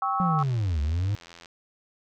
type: chord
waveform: sine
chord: C# diminished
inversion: second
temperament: equal with one note detuned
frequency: 784 / 1108.7 / 1301.1 Hz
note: G5 / C#6 / E6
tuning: 0 / 0 / -23 cents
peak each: -28 dBFS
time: 0.02-0.43 s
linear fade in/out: 2 ms
type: linear two-way sweep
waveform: triangle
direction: down then up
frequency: 185 to 69.3 to 106.2 Hz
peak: -21 dBFS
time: 0.2-1.15 s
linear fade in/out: 0 ms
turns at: 0.81 s
type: click train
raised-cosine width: 0.2 ms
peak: -28 dBFS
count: 92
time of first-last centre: 0.39-1.458 s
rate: 85.2 Hz
effects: none